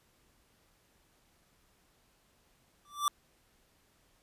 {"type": "tone with exponential growth", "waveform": "square", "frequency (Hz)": 1170, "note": "D6", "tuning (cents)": -7, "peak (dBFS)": -24, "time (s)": [2.85, 3.08], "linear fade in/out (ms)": 1, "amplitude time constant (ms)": 48, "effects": ["pink hiss -69 dBFS RMS until 4.22 s", "resampled to 32000 Hz"]}